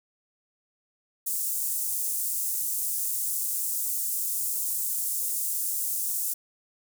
pink high-pass noise, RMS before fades -29 dBFS, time 1.26-6.34 s, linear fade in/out 10 ms, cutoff 8100 Hz, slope 24 dB/octave, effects none

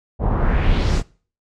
brown noise with low-pass filter sweep, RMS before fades -17 dBFS, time 0.19-1.03 s, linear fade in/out 50 ms, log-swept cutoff 680 to 7900 Hz, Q 1.9, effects noise-tail reverb RT60 0.4 s tail -21 dB re dry

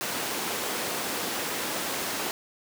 pink high-pass noise, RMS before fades -31 dBFS, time 0.01-2.31 s, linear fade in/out 0 ms, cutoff 280 Hz, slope 12 dB/octave, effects none

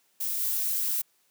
violet noise with level steps, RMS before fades -30 / -28 dBFS, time 0.2-1.02 s, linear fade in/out 10 ms, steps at 0.4 s, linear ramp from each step 5 ms, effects white hiss -68 dBFS RMS until 1.3 s + high-pass 150 Hz 12 dB/octave

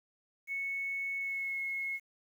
sine tone with pitch glide, 2207 to 2174 Hz, C#7 to C#7, -8 to -34 cents, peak -33 dBFS, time 0.47-2 s, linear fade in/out 50 ms, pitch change -26 cents, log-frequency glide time 1.17-1.6 s, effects 10-bit

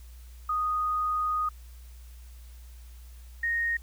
sine tone pair in turn, 1241 / 1859.4 Hz, D#6 / A#6, -5 / -5 cents, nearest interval perfect fifth, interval 700 cents, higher second, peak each -25 / -25 dBFS, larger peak neither, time 0.49-1.49 / 3.43-3.77 s, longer first, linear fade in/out 5 ms, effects added 60 Hz sine -44 dBFS peak until 3.82 s + white hiss -59 dBFS RMS until 3.82 s

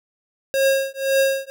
square tone with tremolo, 541 Hz, C#5, 42 cents flat, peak -14 dBFS, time 0.54-1.5 s, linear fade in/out 0 ms, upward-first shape triangle, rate 1.9 Hz, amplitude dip 100%, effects none

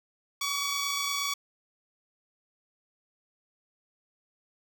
10% pulse tone pair together, 1128.6 / 1157 Hz, C#6 / D6, +31 / -26 cents, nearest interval unison, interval 43 cents, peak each -21 / -27 dBFS, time 0.41-1.34 s, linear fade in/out 5 ms, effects none

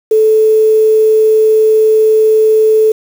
sine tone with quantisation, 436 Hz, A4, 16 cents flat, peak -5 dBFS, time 0.11-2.92 s, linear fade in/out 5 ms, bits 5, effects none

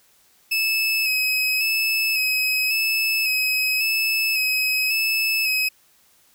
30% pulse tone with vibrato, 2580 Hz, E7, 38 cents flat, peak -16 dBFS, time 0.51-5.69 s, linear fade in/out 10 ms, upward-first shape square, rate 0.91 Hz, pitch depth 23 cents each way, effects white hiss -58 dBFS RMS until 6.34 s

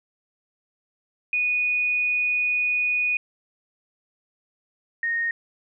sine tone pair in turn, 2475 / 1854.2 Hz, D#7 / A#6, -10 / -10 cents, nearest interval perfect fourth, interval 500 cents, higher first, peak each -20 / -22 dBFS, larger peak first, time 1.33-3.17 / 5.03-5.31 s, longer first, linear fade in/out 2 ms, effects none

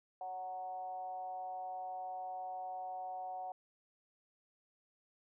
sine tone with frequency modulation, 740 Hz, F#5, in tune, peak -40 dBFS, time 0.21-3.52 s, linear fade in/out 2 ms, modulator 183 Hz, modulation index 0.53, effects none

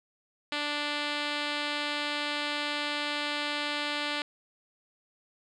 5% pulse tone with low-pass filter, 293.7 Hz, D4, in tune, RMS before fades -32 dBFS, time 0.52-4.22 s, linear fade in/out 2 ms, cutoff 4700 Hz, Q 1.7, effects none

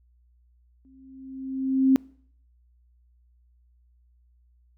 sine tone with exponential growth, 265.1 Hz, C4, 23 cents sharp, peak -13 dBFS, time 0.85-1.96 s, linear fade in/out 0 ms, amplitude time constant 240 ms, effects noise-tail reverb RT60 0.6 s tail -26 dB re dry + added 60 Hz sine -58 dBFS peak until 4.77 s

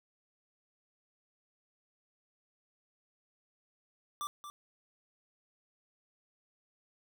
square tone with echo, 1174.7 Hz, D6, in tune, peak -36 dBFS, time 4.21-4.27 s, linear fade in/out 0 ms, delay 230 ms, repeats 1, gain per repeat -9 dB, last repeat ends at 4.5 s, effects none

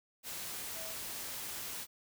sine tone in noise, 647 Hz, E5, 32 cents flat, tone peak -48 dBFS, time 0.74-0.95 s, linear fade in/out 50 ms, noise white, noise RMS -42 dBFS, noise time 0.23-1.87 s, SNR -9 dB, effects none

